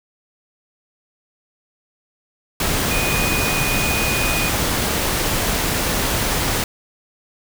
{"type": "tone in noise", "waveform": "sine", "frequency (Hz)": 2476, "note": "D#7", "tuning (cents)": -9, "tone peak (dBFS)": -23, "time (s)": [2.91, 4.49], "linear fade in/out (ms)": 2, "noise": "pink", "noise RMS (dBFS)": -20, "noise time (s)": [2.6, 6.64], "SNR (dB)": -6, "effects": []}